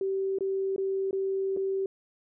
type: tone with dropouts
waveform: sine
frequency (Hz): 386.5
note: G4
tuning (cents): -24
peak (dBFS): -26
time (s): 0.01-1.86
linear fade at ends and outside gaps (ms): 2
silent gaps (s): 0.386-0.407 / 0.762-0.78 / 1.11-1.129 / 1.565-1.571
effects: none